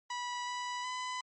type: tone with pitch steps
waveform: sawtooth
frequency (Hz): 979 / 985 / 1005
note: B5 / B5 / B5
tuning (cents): -15 / -5 / +30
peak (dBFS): -32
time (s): 0.1-1.21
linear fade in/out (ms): 5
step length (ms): 370
effects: MP3 32 kbps